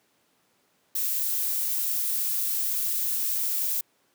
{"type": "noise", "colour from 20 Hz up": "violet", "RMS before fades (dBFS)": -27, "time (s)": [0.95, 3.81], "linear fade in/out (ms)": 5, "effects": ["pink hiss -67 dBFS RMS until 4.14 s", "high-pass 200 Hz 12 dB/octave"]}